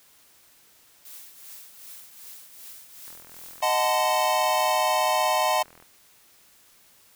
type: noise with tremolo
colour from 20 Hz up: blue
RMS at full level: -42 dBFS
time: 1.05-4.82 s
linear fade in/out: 2 ms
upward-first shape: triangle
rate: 2.6 Hz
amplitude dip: 70%
type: click train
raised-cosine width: 0.5 ms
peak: -35 dBFS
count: 116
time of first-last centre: 3.08-5.825 s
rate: 41.9 Hz
type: chord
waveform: square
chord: D# diminished seventh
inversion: none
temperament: equal with one note detuned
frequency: 622.3 / 740 / 880 / 1025 Hz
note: D#5 / F#5 / A5 / C6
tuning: 0 / 0 / 0 / -36 cents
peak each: -27 dBFS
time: 3.62-5.63 s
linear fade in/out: 10 ms
effects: white hiss -57 dBFS RMS until 7.15 s